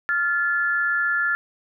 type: tone pair together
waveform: sine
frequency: 1393.1 / 1729 Hz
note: F6 / A6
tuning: -5 / -31 cents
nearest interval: major third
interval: 374 cents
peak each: -22 dBFS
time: 0.09-1.35 s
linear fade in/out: 0 ms
effects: none